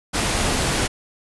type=noise; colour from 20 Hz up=pink; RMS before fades=-21 dBFS; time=0.13-0.88 s; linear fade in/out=20 ms; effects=resampled to 24000 Hz